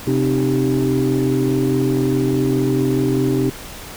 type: tone cluster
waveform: sine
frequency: 130.9 / 262 / 306.8 / 390.4 Hz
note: C3 / C4 / D#4 / G4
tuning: +1 / +2 / -24 / -7 cents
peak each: -19 dBFS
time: 0.07-3.5 s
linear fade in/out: 5 ms
effects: tanh soft clip ceiling -9 dBFS + pink hiss -34 dBFS RMS until 3.96 s